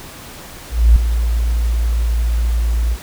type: tone with ADSR envelope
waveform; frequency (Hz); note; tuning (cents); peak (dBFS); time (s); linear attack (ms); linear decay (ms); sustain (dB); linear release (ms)
sine; 57.2; A#1; -32; -3; 0.7-2.97; 260; 4; -10; 45
effects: pink hiss -35 dBFS RMS until 3.02 s